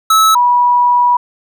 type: tone pair in turn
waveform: square / sine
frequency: 1300 / 973.9 Hz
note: E6 / B5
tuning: -24 / -24 cents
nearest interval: perfect fourth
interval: 500 cents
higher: first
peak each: -7 dBFS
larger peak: neither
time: 0.1-0.35 / 0.35-1.17 s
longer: second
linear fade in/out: 5 ms
effects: none